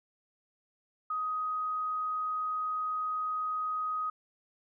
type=tone; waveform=sine; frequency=1254 Hz; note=D#6; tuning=13 cents sharp; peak=-30 dBFS; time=1.1-4.1 s; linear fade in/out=5 ms; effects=none